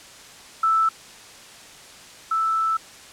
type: tone pair in turn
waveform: sine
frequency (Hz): 1318.5 / 1318.5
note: E6 / E6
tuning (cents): 0 / 0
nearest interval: unison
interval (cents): 0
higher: neither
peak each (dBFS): -16 / -19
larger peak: first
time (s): 0.63-0.89 / 2.31-2.77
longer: second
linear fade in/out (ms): 5
effects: white hiss -44 dBFS RMS until 3.12 s + low-pass 8000 Hz 12 dB/octave